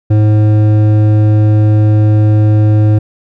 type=tone with hard clipping; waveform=sine; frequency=106.6 Hz; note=G#2; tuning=46 cents sharp; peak=-7 dBFS; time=0.1-2.99 s; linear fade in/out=10 ms; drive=10 dB; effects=none